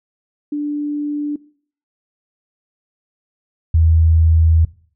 sine tone pair in turn, 293.7 / 81.14 Hz, D4 / E2, 0 / -27 cents, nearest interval octave + minor seventh, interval 2227 cents, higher first, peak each -18 / -9 dBFS, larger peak second, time 0.52-1.36 / 3.74-4.65 s, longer second, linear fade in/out 5 ms, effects noise-tail reverb RT60 0.5 s tail -20 dB re dry

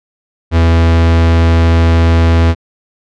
45% pulse tone, 83 Hz, E2, 12 cents sharp, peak -6 dBFS, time 0.51-2.55 s, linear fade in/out 50 ms, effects low-pass 4000 Hz 12 dB/octave

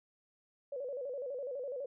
sine tone with vibrato, 530 Hz, C5, 22 cents sharp, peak -37 dBFS, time 0.72-1.86 s, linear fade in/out 5 ms, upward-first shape square, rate 12 Hz, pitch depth 110 cents each way, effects none

